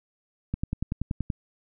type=click train; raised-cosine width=5 ms; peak=-15 dBFS; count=9; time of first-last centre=0.54-1.302 s; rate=10.5 Hz; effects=none